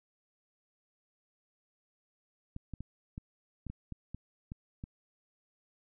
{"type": "clicks", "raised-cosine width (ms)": 5, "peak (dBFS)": -28, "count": 10, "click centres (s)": [2.564, 2.737, 2.806, 3.179, 3.667, 3.7, 3.923, 4.146, 4.519, 4.839], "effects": []}